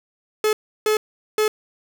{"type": "tone bursts at uneven times", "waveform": "45% pulse", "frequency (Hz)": 429.2, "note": "A4", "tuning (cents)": -43, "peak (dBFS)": -16, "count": 3, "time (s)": [[0.44, 0.53], [0.86, 0.97], [1.38, 1.48]], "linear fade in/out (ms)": 2, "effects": []}